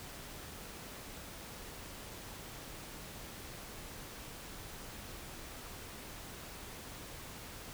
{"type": "silence", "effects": ["pink hiss -48 dBFS RMS until 7.73 s"]}